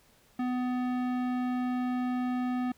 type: tone with tanh clipping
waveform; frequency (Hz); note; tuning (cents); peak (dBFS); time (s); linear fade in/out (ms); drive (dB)
sine; 250; B3; +21; -30; 0.39-2.72; 5; 17
effects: pink hiss -63 dBFS RMS until 2.77 s